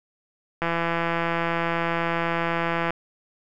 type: click train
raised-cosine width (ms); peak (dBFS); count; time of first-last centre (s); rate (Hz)
0.5; -10; 385; 0.62-2.906; 168
effects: none